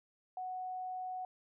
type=tone; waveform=sine; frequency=740 Hz; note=F#5; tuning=in tune; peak=-38 dBFS; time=0.37-1.25 s; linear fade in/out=2 ms; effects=none

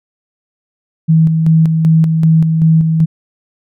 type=tone with tremolo; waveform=sine; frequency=160.9 Hz; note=E3; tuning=42 cents flat; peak=-5 dBFS; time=1.08-3.06 s; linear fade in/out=20 ms; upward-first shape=square; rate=2.6 Hz; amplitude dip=40%; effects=none

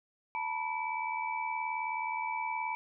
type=tone cluster; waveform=sine; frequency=891 / 970 / 2308 Hz; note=A5 / B5 / D7; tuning=+22 / -31 / -31 cents; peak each=-36 / -36 / -38 dBFS; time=0.35-2.75 s; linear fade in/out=0 ms; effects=none

